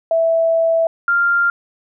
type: tone pair in turn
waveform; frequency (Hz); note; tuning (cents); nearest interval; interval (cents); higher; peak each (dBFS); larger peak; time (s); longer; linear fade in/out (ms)
sine; 658 / 1394.3; E5 / F6; -3 / -3; octave + minor second; 1300; second; -12; neither; 0.11-0.87 / 1.08-1.5; first; 2
effects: none